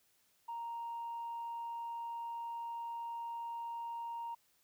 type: tone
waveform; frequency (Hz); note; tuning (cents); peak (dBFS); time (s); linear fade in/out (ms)
sine; 932.3; A#5; 0; -38; 0.48-4.35; 10
effects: tanh soft clip ceiling -36 dBFS + white hiss -73 dBFS RMS until 4.63 s